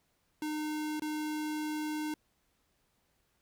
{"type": "tone with dropouts", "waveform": "square", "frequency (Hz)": 305.1, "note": "D#4", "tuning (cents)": -34, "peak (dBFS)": -34, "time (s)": [0.42, 2.14], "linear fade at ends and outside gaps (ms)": 2, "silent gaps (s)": [0.997, 1.02], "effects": ["pink hiss -75 dBFS RMS until 3.41 s"]}